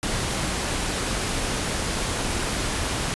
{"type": "noise", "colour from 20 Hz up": "pink", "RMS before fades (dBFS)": -26, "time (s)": [0.03, 3.14], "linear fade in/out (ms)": 0, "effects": ["resampled to 24000 Hz"]}